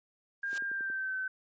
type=noise with exponential growth; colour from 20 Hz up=white; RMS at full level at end=-38 dBFS; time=0.42-0.58 s; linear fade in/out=2 ms; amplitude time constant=34 ms
type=tone with pitch glide; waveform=sine; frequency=1606 to 1529.1 Hz; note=G6 to G6; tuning=+41 to -43 cents; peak=-32 dBFS; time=0.43-1.28 s; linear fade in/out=5 ms; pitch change=-84 cents; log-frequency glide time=0.62-1.16 s
type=click train; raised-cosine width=3 ms; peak=-30 dBFS; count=5; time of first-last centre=0.53-0.9 s; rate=10.8 Hz
effects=high-pass 400 Hz 12 dB/octave + resampled to 16000 Hz